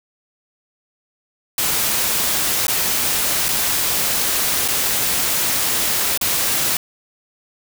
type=noise with dropouts; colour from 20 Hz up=white; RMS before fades=-19 dBFS; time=1.58-6.77 s; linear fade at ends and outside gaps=2 ms; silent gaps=2.669-2.681 / 3.484-3.488 / 4.679-4.684 / 6.176-6.212 s; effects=none